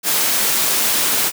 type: high-pass noise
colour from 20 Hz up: white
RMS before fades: -17 dBFS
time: 0.03-1.32 s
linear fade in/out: 50 ms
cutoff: 160 Hz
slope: 12 dB/octave
effects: none